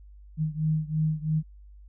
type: beating tone pair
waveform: sine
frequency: 154.9 / 157.9 Hz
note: D#3 / D#3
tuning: -7 / +26 cents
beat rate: 3 Hz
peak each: -26 / -28 dBFS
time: 0.37-1.43 s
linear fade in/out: 50 ms
effects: added 50 Hz sine -46 dBFS peak until 1.88 s

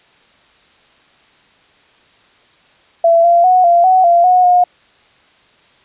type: tone with pitch steps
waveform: sine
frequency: 671 / 688 / 736 / 690 / 747 / 689 / 730 / 717 Hz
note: E5 / F5 / F#5 / F5 / F#5 / F5 / F#5 / F5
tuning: +31 / -26 / -9 / -21 / +16 / -24 / -24 / +45 cents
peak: -6 dBFS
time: 3.04-4.64 s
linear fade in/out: 5 ms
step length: 200 ms
effects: white hiss -50 dBFS RMS until 5.84 s + resampled to 8000 Hz

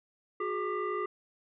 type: tone with frequency modulation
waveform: sine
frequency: 418.2 Hz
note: G#4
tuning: 12 cents sharp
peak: -30 dBFS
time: 0.4-1.06 s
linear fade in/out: 5 ms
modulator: 784 Hz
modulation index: 1.4
effects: none

